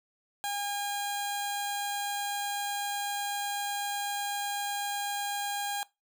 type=tone with notch filter; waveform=15% pulse; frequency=812 Hz; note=G#5; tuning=39 cents flat; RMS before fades=-33 dBFS; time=0.44-5.83 s; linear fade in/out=0 ms; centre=2100 Hz; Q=1.1; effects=noise-tail reverb RT60 0.2 s tail -20 dB re dry